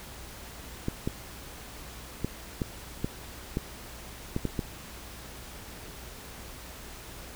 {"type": "clicks", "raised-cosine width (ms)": 3, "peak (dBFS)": -15, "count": 9, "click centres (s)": [0.884, 1.075, 2.246, 2.618, 3.045, 3.571, 4.364, 4.453, 4.592], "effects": ["added 60 Hz sine -49 dBFS peak until 7.35 s", "pink hiss -45 dBFS RMS until 7.35 s"]}